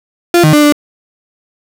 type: tone with pitch steps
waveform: 35% pulse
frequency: 346.6 / 154.1 / 297.2 / 294.1 Hz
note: F4 / D#3 / D4 / D4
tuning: -13 / -16 / +21 / +3 cents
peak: -3 dBFS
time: 0.34-0.724 s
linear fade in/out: 2 ms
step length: 96 ms
effects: none